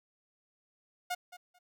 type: tone with echo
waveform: sawtooth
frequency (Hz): 718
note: F5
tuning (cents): +48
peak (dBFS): -28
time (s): 1.1-1.15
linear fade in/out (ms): 10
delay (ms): 220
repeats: 2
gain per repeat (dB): -15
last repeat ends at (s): 1.59
effects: none